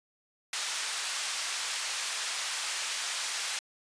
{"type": "band-pass noise", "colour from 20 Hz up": "white", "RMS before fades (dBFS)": -34, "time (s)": [0.53, 3.59], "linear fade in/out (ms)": 2, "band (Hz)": [1000, 7000], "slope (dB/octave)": 12, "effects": ["resampled to 22050 Hz"]}